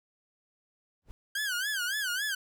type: noise with exponential growth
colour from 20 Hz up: brown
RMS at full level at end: -44 dBFS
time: 1.02-1.11 s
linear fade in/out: 0 ms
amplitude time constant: 18 ms
type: tone with vibrato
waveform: sawtooth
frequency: 1568 Hz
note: G6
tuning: in tune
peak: -26 dBFS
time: 1.35-2.35 s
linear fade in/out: 5 ms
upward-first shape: sine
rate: 3.6 Hz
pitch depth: 170 cents each way
effects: none